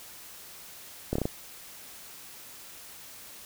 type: slowing click train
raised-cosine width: 2 ms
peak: -14 dBFS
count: 5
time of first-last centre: 1.13-1.255 s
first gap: 25 ms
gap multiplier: 1.15
effects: white hiss -47 dBFS RMS until 3.45 s